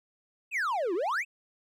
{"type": "exponential two-way sweep", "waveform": "triangle", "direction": "down then up", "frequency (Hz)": [2738, 323.9, 2738], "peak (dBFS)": -25, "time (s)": [0.51, 1.25], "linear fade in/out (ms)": 50, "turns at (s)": 0.94, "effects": []}